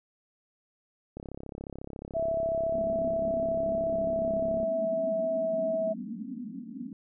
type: click train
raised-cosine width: 2 ms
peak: -26 dBFS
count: 119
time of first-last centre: 1.17-4.63 s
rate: 34.1 Hz
type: tone with pitch glide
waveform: sine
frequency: 659.3 to 648 Hz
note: E5 to E5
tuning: 0 to -30 cents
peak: -26 dBFS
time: 2.14-5.94 s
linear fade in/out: 20 ms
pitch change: -30 cents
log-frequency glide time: 3.85-5.67 s
type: band-pass noise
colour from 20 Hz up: white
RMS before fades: -39 dBFS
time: 2.74-6.93 s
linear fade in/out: 2 ms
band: 180 to 280 Hz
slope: 96 dB/octave
effects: none